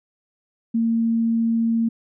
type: tone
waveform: sine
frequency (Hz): 228.6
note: A#3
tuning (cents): -34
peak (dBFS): -17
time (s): 0.74-1.89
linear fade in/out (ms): 10
effects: none